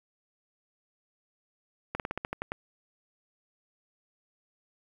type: slowing click train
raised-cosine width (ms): 0.5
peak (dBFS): -17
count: 9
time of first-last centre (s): 1.95-2.519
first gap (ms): 48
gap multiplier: 1.11
effects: 8-bit